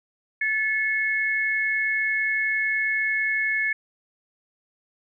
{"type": "tone pair together", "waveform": "sine", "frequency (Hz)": [1734, 2185], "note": ["A6", "C#7"], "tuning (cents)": [-26, -26], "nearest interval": "major third", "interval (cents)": 400, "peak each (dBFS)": -24, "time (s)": [0.41, 3.73], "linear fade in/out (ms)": 5, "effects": []}